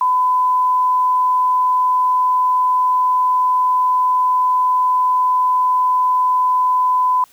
sine tone, 1006 Hz, B5, 32 cents sharp, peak -12 dBFS, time 0.01-7.24 s, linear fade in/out 2 ms, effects white hiss -51 dBFS RMS until 7.32 s

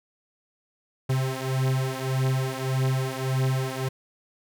45% pulse beating tone pair, 130.81 / 132.51 Hz, C3 / C3, 0 / +22 cents, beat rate 1.7 Hz, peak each -26 / -27 dBFS, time 1.09-3.89 s, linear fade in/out 10 ms, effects none

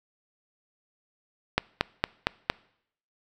click train, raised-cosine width 0.3 ms, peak -5 dBFS, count 5, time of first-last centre 1.58-2.5 s, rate 4.35 Hz, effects noise-tail reverb RT60 0.7 s tail -24 dB re dry

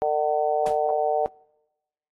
harmonic tone, 150.9 Hz, D3, 47 cents sharp, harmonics 3 / 4 / 5 / 6, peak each -26 / -25 / -24 / -37 dBFS, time 0.02-1.26 s, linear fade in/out 0 ms
pink noise with exponential decay, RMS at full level -33 dBFS, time 0.66-0.8 s, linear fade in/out 5 ms, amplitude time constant 30 ms
effects noise-tail reverb RT60 1.0 s tail -26 dB re dry + AAC 32 kbps

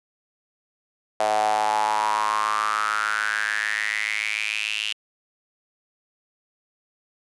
sawtooth tone with high-pass filter sweep, 106.8 Hz, G#2, 49 cents sharp, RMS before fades -24 dBFS, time 1.2-4.93 s, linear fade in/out 0 ms, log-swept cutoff 680 to 2900 Hz, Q 7.5, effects resampled to 24000 Hz

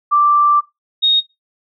sine tone pair in turn, 1174.7 / 3729 Hz, D6 / A#7, 0 / 0 cents, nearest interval octave + minor sixth, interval 2000 cents, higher second, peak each -9 dBFS, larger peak neither, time 0.11-0.61 / 1.02-1.21 s, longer first, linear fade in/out 20 ms, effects noise-tail reverb RT60 0.2 s tail -20 dB re dry

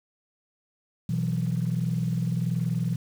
sine chord, B suspended fourth, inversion none, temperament equal, 123.47 / 164.81 / 185 Hz, B2 / E3 / F#3, 0 / 0 / 0 cents, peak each -27 / -26 / -31 dBFS, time 1.09-2.96 s, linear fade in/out 5 ms, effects tanh soft clip ceiling -17 dBFS + 8-bit

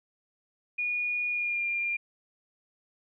sine tone with pitch glide, 2446 to 2397 Hz, D#7 to D7, -30 to +35 cents, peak -27 dBFS, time 0.78-1.97 s, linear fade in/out 10 ms, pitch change -35 cents, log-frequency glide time 1.29-1.64 s, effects none

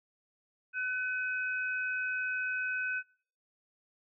sine tone pair together, 1507 / 2534 Hz, F#6 / D#7, +31 / +31 cents, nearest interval major sixth, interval 900 cents, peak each -32 / -37 dBFS, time 0.73-3.03 s, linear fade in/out 50 ms, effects noise-tail reverb RT60 0.5 s tail -23 dB re dry

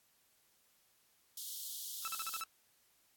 white high-pass noise, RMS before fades -44 dBFS, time 1.37-2.41 s, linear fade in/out 5 ms, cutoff 3100 Hz, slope 96 dB/octave
sawtooth tone bursts, 1318.5 Hz, E6, in tune, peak -35 dBFS, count 6, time 2.05-2.437 s, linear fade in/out 0 ms, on 27 ms, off 45 ms
effects white hiss -72 dBFS RMS until 3.16 s + AAC 64 kbps

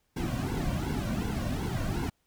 brown noise with flanger, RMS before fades -31 dBFS, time 0.16-2.1 s, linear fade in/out 10 ms, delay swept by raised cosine 1.6 to 2.39 ms, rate 2.7 Hz, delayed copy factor -1, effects pink hiss -74 dBFS RMS until 2.26 s

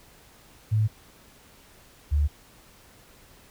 sine tone pair in turn, 108.1 / 73.26 Hz, A2 / D2, -30 / -4 cents, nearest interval perfect fifth, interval 674 cents, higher first, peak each -19 dBFS, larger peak neither, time 0.71-0.88 / 2.11-2.28 s, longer neither, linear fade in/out 20 ms, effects pink hiss -54 dBFS RMS until 3.5 s

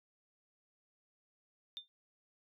sine tone with exponential decay, 3597 Hz, A7, 37 cents sharp, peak -37 dBFS, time 1.77-1.88 s, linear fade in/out 0 ms, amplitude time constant 22 ms, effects tanh soft clip ceiling -34 dBFS

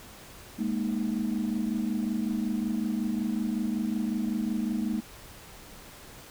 sine chord, Ab suspended second, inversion none, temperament equal, 207.7 / 233.1 / 311.1 Hz, Ab3 / Bb3 / Eb4, 0 / 0 / 0 cents, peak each -29 / -29 / -33 dBFS, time 0.58-5.01 s, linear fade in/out 20 ms, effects tanh soft clip ceiling -20 dBFS + pink hiss -48 dBFS RMS until 6.3 s

